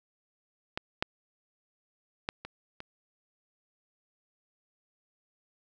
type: clicks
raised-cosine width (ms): 0.3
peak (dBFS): -16 / -11 / -14 / -24 / -25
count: 5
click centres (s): 0.775 / 1.025 / 2.289 / 2.45 / 2.804
effects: none